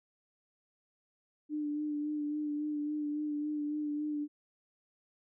sine tone with vibrato, 297.9 Hz, D4, 25 cents sharp, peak -32 dBFS, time 1.49-4.28 s, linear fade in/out 50 ms, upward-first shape sine, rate 3.6 Hz, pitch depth 24 cents each way, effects none

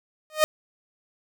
sawtooth tone with exponential growth, 618 Hz, D#5, 12 cents flat, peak -9 dBFS, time 0.3-0.44 s, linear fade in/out 0 ms, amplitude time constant 29 ms, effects none

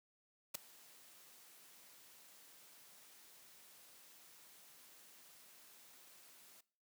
white noise with ADSR envelope, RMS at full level -38 dBFS, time 0.54-6.61 s, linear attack 12 ms, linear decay 5 ms, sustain -24 dB, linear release 8 ms, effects noise-tail reverb RT60 0.5 s tail -21 dB re dry + high-pass 150 Hz 12 dB/octave

